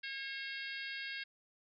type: harmonic tone with a mistuned harmonic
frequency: 542 Hz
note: C#5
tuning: 39 cents flat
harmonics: 3 / 4 / 5 / 6 / 7 / 8 / 9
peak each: -44 / -46 / -48 / -50 / -51 / -52 / -53 dBFS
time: 0.03-1.24 s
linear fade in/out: 10 ms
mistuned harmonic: 8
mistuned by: +30 cents
effects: none